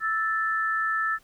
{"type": "tone pair together", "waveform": "sine", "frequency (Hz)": [1318.5, 1760], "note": ["E6", "A6"], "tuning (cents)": [0, 0], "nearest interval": "perfect fourth", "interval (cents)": 500, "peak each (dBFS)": -26, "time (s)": [0, 1.19], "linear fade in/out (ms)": 50, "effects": ["pink hiss -60 dBFS RMS until 1.23 s"]}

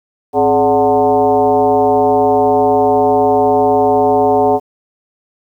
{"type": "tone with frequency modulation", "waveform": "sine", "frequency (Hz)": 580, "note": "D5", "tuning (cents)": -22, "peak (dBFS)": -8, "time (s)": [0.33, 4.6], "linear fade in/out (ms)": 50, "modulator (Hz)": 158, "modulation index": 1.8, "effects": ["8-bit"]}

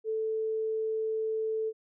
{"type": "tone", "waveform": "sine", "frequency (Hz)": 440, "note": "A4", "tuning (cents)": 0, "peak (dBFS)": -28, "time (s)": [0.04, 1.73], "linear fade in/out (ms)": 50, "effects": []}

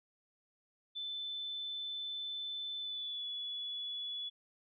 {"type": "tone with pitch glide", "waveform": "sine", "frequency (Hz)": [3520, 3414], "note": ["A7", "G#7"], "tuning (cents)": [0, 47], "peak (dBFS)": -38, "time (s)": [0.95, 4.3], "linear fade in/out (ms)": 20, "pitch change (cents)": -53, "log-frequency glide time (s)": [2.8, 3.25], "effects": []}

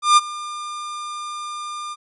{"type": "tone with ADSR envelope", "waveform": "45% pulse", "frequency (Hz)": 1202, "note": "D6", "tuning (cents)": 40, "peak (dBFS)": -8, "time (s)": [0.02, 1.96], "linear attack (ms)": 150, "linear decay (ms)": 29, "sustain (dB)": -20, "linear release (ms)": 38, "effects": ["resampled to 24000 Hz"]}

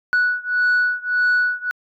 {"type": "beating tone pair", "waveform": "sine", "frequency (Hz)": [1474, 1475.7], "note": ["F#6", "F#6"], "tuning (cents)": [-7, -5], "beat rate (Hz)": 1.7, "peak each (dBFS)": [-17, -18], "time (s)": [0.13, 1.71], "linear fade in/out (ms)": 0, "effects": ["tanh soft clip ceiling -12 dBFS"]}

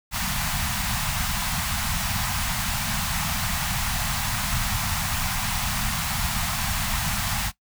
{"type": "band-stop noise", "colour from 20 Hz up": "pink", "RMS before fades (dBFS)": -26, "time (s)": [0.11, 7.52], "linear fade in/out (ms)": 50, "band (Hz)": [220, 710], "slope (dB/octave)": 48, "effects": ["noise-tail reverb RT60 0.1 s tail -17 dB re dry"]}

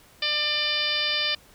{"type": "harmonic tone", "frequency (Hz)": 597, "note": "D5", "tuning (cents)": 28, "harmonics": [1, 2, 3, 4, 5, 6, 7, 8, 9], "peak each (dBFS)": [-37, -38, -32, -30, -29, -29, -35, -29, -39], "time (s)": [0.22, 1.35], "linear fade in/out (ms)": 5, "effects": ["pink hiss -54 dBFS RMS until 1.54 s"]}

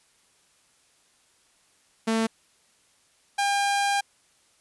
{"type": "tone pair in turn", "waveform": "sawtooth", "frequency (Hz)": [224.2, 803.1], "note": ["A3", "G5"], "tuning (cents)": [33, 42], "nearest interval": "octave + minor seventh", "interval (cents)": 2209, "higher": "second", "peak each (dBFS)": -18, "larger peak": "neither", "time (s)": [[2.07, 2.27], [3.38, 4.01]], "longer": "second", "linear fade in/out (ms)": 10, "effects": ["white hiss -63 dBFS RMS until 4.6 s", "resampled to 24000 Hz"]}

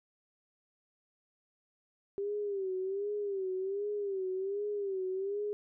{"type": "tone with vibrato", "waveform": "sine", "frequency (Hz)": 393.5, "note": "G4", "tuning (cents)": 7, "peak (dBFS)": -32, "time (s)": [2.18, 5.53], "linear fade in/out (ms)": 0, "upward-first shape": "sine", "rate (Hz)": 1.3, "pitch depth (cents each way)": 96, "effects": []}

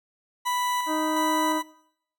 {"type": "tone with tremolo", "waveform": "40% pulse", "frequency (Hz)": 987.8, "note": "B5", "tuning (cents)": 0, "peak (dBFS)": -23, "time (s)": [0.45, 1.63], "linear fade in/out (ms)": 20, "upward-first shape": "square", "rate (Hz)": 1.4, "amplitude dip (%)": 35}
{"type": "harmonic tone", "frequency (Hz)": 311.1, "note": "D#4", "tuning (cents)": 0, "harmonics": [1, 2, 3, 4, 5], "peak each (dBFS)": [-27, -31, -39, -36, -41], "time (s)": [0.86, 1.62], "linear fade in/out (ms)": 50}
{"effects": ["noise-tail reverb RT60 0.7 s tail -20 dB re dry"]}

